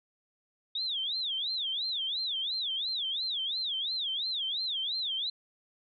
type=tone with vibrato; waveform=sine; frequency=3588 Hz; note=A7; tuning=33 cents sharp; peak=-30 dBFS; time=0.75-5.3 s; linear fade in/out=5 ms; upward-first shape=sine; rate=2.9 Hz; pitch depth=260 cents each way; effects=none